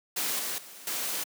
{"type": "noise with level steps", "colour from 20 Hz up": "white", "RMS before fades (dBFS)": [-30, -33, -47, -32], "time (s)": [0.16, 1.24], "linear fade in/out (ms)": 10, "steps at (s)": [0.39, 0.58, 0.87], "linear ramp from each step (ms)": 2, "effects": ["high-pass 200 Hz 12 dB/octave"]}